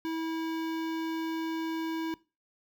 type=tone with notch filter; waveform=square; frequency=324.4 Hz; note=E4; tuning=28 cents flat; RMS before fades=-33 dBFS; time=0.05-2.14 s; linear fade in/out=0 ms; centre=9300 Hz; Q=0.56; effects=noise-tail reverb RT60 0.3 s tail -21 dB re dry